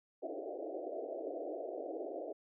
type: band-pass noise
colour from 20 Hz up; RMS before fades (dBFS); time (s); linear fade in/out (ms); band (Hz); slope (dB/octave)
white; -42; 0.22-2.33; 10; 290 to 710; 96
effects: none